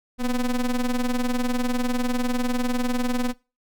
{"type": "ring-modulated tone", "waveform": "square", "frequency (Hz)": 126, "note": "B2", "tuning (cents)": 35, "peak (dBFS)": -19, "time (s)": [0.18, 3.34], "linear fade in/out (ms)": 50, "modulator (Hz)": 116, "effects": ["noise-tail reverb RT60 0.3 s tail -23 dB re dry"]}